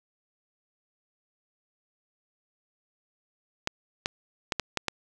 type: clicks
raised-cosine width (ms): 0.2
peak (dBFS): -9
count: 6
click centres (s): 3.674 / 4.059 / 4.522 / 4.597 / 4.773 / 4.883
effects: none